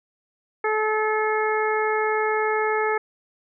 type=harmonic tone; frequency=431.8 Hz; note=A4; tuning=33 cents flat; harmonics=1 / 2 / 3 / 4 / 5; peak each=-23 / -26 / -28 / -29 / -30 dBFS; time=0.64-2.98 s; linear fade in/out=5 ms; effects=none